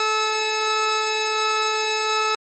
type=tone pair together; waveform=15% pulse; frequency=433.8 / 1300 Hz; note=A4 / E6; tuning=-25 / -24 cents; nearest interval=octave + perfect fifth; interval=1901 cents; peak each=-16 / -16 dBFS; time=0-2.35 s; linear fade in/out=2 ms; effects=low-pass 9000 Hz 12 dB/octave + MP3 32 kbps